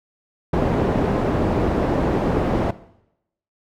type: low-pass noise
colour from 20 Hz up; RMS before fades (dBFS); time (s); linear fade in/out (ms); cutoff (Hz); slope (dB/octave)
white; -20; 0.53-2.71; 5; 490; 12
effects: noise-tail reverb RT60 0.8 s tail -17 dB re dry